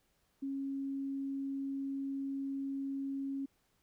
sine tone, 273.7 Hz, C#4, 22 cents flat, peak -35 dBFS, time 0.42-3.46 s, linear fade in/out 10 ms, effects pink hiss -75 dBFS RMS until 3.82 s

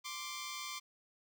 10% pulse tone pair together, 1048.8 / 1174.7 Hz, C6 / D6, +4 / 0 cents, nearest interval major second, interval 196 cents, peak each -36 / -35 dBFS, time 0.04-0.8 s, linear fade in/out 20 ms, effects none

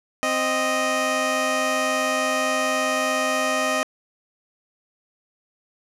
15% pulse tone pair together, 261.3 / 621.5 Hz, C4 / D#5, -2 / -2 cents, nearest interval octave + minor third, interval 1500 cents, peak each -20 / -15 dBFS, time 0.23-3.83 s, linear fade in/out 0 ms, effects low-pass 11000 Hz 12 dB/octave

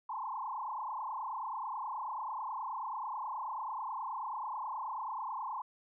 sine tone with frequency modulation, 959 Hz, A#5, 49 cents sharp, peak -36 dBFS, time 0.09-5.62 s, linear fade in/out 5 ms, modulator 29.3 Hz, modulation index 4.2, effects none

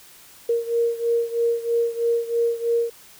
sine beating tone pair, 466.2 / 469.3 Hz, A#4 / A#4, 0 / +12 cents, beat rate 3.1 Hz, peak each -21 / -24 dBFS, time 0.49-2.9 s, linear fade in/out 5 ms, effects white hiss -48 dBFS RMS until 3.19 s

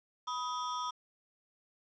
square ring-modulated tone, 1123 Hz, C#6, 22 cents sharp, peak -32 dBFS, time 0.27-0.91 s, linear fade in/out 10 ms, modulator 137 Hz, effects resampled to 16000 Hz + 10-bit

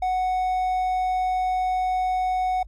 triangle tone, 740 Hz, F#5, in tune, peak -19 dBFS, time 0.02-2.63 s, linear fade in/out 5 ms, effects added 50 Hz sine -40 dBFS peak until 2.67 s + AAC 64 kbps

